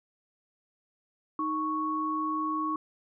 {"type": "tone pair together", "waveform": "sine", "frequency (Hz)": [310.9, 1108.7], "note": ["D#4", "C#6"], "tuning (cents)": [-1, 0], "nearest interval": "octave + minor seventh", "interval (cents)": 2201, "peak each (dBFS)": [-32, -29], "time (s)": [1.39, 2.76], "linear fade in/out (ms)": 2, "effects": []}